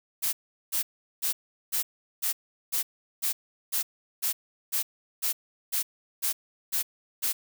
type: noise bursts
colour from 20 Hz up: blue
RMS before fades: -27 dBFS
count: 15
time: 0.22-7.33 s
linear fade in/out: 20 ms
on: 110 ms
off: 390 ms
effects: none